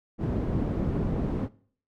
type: low-pass noise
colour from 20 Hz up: white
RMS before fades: -28 dBFS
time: 0.18-1.49 s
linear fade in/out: 50 ms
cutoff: 250 Hz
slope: 12 dB/octave
effects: noise-tail reverb RT60 0.5 s tail -20 dB re dry